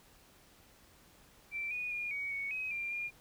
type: tone with pitch steps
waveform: sine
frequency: 2342 / 2466 / 2425 / 2251 / 2225 / 2533 / 2382 / 2412 Hz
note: D7 / D#7 / D#7 / C#7 / C#7 / D#7 / D7 / D7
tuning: -5 / -16 / -45 / +26 / +6 / +30 / +24 / +46 cents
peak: -35 dBFS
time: 1.51-3.11 s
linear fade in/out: 50 ms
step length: 200 ms
effects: pink hiss -62 dBFS RMS until 3.2 s